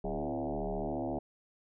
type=tone with frequency modulation; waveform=sine; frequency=185 Hz; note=F#3; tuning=in tune; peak=-32 dBFS; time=0.04-1.19 s; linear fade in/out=5 ms; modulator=74.3 Hz; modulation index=7.8; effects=none